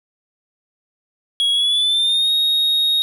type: tone with pitch glide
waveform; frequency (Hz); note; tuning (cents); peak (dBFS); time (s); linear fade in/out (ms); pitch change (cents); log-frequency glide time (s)
triangle; 3322 to 3750; G#7 to A#7; 0 to +10; -13; 1.4-3.02; 0; +210; 1.52-2.31
effects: none